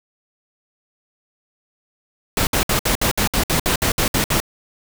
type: noise bursts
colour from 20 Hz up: pink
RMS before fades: -18 dBFS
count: 13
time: 2.37-4.402 s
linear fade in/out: 2 ms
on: 100 ms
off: 61 ms
effects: none